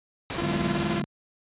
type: noise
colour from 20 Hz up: pink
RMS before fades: -31 dBFS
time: 0.3-1 s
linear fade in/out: 0 ms
type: tone with tremolo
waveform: sawtooth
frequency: 342.6 Hz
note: F4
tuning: 33 cents flat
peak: -23 dBFS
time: 0.38-1.02 s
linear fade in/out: 5 ms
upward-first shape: square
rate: 19 Hz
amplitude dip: 60%
type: chord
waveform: sine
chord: G# half-diminished seventh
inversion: second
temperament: just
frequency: 149.51 / 186.89 / 207.7 / 249.2 Hz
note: D3 / F#3 / G#3 / B3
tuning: +31 / +18 / 0 / +16 cents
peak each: -32 / -32 / -31 / -35 dBFS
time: 0.42-1.04 s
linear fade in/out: 0 ms
effects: high-pass 60 Hz 12 dB/octave + resampled to 8000 Hz